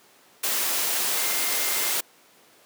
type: tone in noise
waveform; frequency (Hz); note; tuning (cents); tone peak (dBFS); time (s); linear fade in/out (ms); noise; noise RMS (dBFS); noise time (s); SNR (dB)
sine; 2100; C7; +6; -36; 1.17-1.92; 10; white; -25; 0.43-2.01; -14
effects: pink hiss -55 dBFS RMS until 2.65 s + high-pass 300 Hz 12 dB/octave